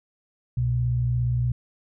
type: tone pair together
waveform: sine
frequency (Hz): 64.4 / 121.57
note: C2 / B2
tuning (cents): -27 / -27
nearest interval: major seventh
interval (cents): 1100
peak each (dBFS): -29 / -21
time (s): 0.57-1.52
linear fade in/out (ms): 5
effects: none